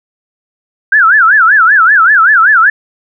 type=tone with vibrato; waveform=sine; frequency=1508 Hz; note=F#6; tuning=32 cents sharp; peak=-3 dBFS; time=0.92-2.7 s; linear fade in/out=5 ms; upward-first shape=sine; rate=5.2 Hz; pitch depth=260 cents each way; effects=none